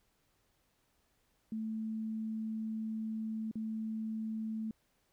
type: tone with dropouts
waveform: sine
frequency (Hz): 220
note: A3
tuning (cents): 0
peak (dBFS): -35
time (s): 1.52-4.71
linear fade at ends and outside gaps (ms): 2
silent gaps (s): 3.513-3.555
effects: pink hiss -75 dBFS RMS until 5.12 s